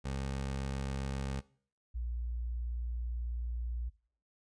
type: tone pair in turn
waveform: 20% pulse / sine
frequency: 67.5 / 59.15 Hz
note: C#2 / A#1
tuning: -45 / +26 cents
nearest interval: major second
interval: 229 cents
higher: first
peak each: -30 / -34 dBFS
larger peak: first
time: 0.04-1.41 / 1.94-3.9 s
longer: second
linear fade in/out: 20 ms
effects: noise-tail reverb RT60 0.5 s tail -21 dB re dry + resampled to 22050 Hz